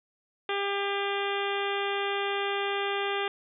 harmonic tone with a mistuned harmonic, 399.7 Hz, G4, 34 cents sharp, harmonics 1 / 2 / 3 / 4 / 5 / 6 / 7 / 8 / 9, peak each -31 / -34 / -36 / -37 / -38 / -39 / -39 / -40 / -41 dBFS, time 0.49-3.28 s, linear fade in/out 2 ms, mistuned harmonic 9, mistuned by -36 cents, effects none

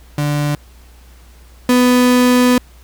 35% pulse tone pair in turn, 146.83 / 248.6 Hz, D3 / B3, 0 / +12 cents, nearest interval major sixth, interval 912 cents, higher second, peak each -13 / -7 dBFS, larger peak second, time 0.18-0.55 / 1.69-2.58 s, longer second, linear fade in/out 2 ms, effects added 60 Hz sine -40 dBFS peak until 2.83 s + pink hiss -49 dBFS RMS until 2.83 s

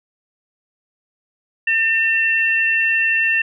sine tone pair together, 1804.6 / 2707 Hz, A6 / E7, +43 / +45 cents, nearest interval perfect fifth, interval 702 cents, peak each -17 dBFS, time 1.67-3.42 s, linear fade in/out 5 ms, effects none

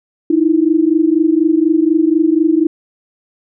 sine tone pair together, 308.5 / 332.6 Hz, D#4 / E4, -15 / +16 cents, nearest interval minor second, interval 131 cents, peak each -12 dBFS, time 0.3-2.67 s, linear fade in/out 5 ms, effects none

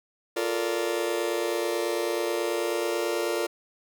40% pulse chord, Bb major seventh, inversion second, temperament just, 349.6 / 437 / 466.2 / 582.7 Hz, F4 / A4 / Bb4 / D5, +2 / -12 / 0 / -14 cents, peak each -29 / -32 / -30 / -31 dBFS, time 0.36-3.47 s, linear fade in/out 10 ms, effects none

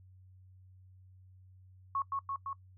sine tone with echo, 1100 Hz, C#6, 14 cents flat, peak -30 dBFS, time 1.95-2.02 s, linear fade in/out 2 ms, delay 170 ms, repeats 3, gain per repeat -2 dB, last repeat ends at 2.53 s, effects noise-tail reverb RT60 0.1 s tail -21 dB re dry + added 93 Hz sine -55 dBFS peak until 2.77 s

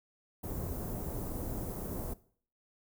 pink band-stop noise, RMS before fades -38 dBFS, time 0.43-2.14 s, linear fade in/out 10 ms, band 580 to 16000 Hz, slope 12 dB/octave, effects noise-tail reverb RT60 0.5 s tail -18 dB re dry

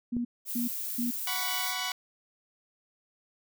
sine tone bursts, 240.1 Hz, B3, 49 cents flat, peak -28 dBFS, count 3, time 0.12-1.11 s, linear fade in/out 10 ms, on 130 ms, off 300 ms
click, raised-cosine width 3 ms, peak -25 dBFS, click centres 0.167 s
violet noise, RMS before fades -35 dBFS, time 0.45-1.75 s, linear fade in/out 50 ms
10% pulse chord, F# suspended fourth, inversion none, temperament equal with one note detuned, 740 / 987.8 / 1126.2 Hz, F#5 / B5 / C#6, 0 / 0 / +27 cents, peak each -27 dBFS, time 1.27-1.92 s, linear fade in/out 2 ms
effects none

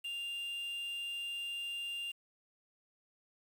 triangle tone with quantisation, 2794 Hz, F7, in tune, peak -36 dBFS, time 0.04-2.12 s, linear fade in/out 10 ms, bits 9, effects none

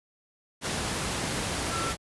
sine tone in noise, 1343 Hz, E6, 32 cents sharp, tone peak -32 dBFS, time 1.69-1.94 s, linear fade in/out 50 ms, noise pink, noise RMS -30 dBFS, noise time 0.61-1.97 s, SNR -5 dB, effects high-pass 60 Hz 12 dB/octave + resampled to 24000 Hz

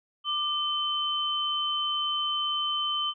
sine tone pair together, 1188 / 3071 Hz, D6 / G7, +20 / -36 cents, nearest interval octave + major third, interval 1644 cents, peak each -31 / -27 dBFS, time 0.24-3.14 s, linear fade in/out 50 ms, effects none

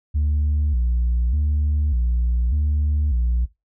sine tone with vibrato, 66.6 Hz, C2, 31 cents sharp, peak -15 dBFS, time 0.14-3.46 s, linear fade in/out 20 ms, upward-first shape square, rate 0.84 Hz, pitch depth 190 cents each way, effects noise-tail reverb RT60 0.2 s tail -19 dB re dry + tanh soft clip ceiling -15 dBFS

